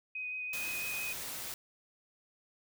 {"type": "tone with vibrato", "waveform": "sine", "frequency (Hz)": 2504, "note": "D#7", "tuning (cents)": 10, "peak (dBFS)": -36, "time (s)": [0.15, 1.13], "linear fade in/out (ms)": 5, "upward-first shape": "sine", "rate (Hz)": 6, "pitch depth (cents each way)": 12}
{"type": "noise", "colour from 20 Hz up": "white", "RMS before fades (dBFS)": -41, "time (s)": [0.53, 1.54], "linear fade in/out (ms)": 2}
{"effects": []}